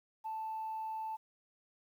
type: tone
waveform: sine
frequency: 880 Hz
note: A5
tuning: in tune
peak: -36 dBFS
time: 0.24-1.17 s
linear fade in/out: 20 ms
effects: tanh soft clip ceiling -33 dBFS + 11-bit